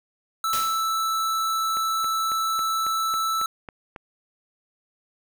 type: tone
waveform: square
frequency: 1318 Hz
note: E6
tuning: 1 cent flat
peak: -23 dBFS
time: 0.44-3.46 s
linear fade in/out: 2 ms
type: noise with exponential decay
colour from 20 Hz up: white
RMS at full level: -27 dBFS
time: 0.53-1.04 s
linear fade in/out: 1 ms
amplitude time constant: 110 ms
type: click train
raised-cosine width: 0.5 ms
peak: -22 dBFS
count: 9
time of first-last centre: 1.77-3.962 s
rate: 3.65 Hz
effects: none